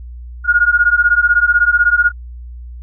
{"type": "beating tone pair", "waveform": "sine", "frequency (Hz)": [1425, 1441], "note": ["F6", "F#6"], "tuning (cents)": [34, -46], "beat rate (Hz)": 16, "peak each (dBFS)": [-12, -12], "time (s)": [0.44, 2.12], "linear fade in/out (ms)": 50, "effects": ["added 60 Hz sine -28 dBFS peak until 2.82 s"]}